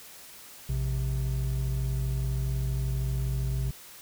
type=tone pair together; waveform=triangle; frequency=58.27 / 130.81 Hz; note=A#1 / C3; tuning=0 / 0 cents; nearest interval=octave + major second; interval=1400 cents; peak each=-27 dBFS; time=0.69-3.71 s; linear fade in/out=5 ms; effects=white hiss -48 dBFS RMS until 4.01 s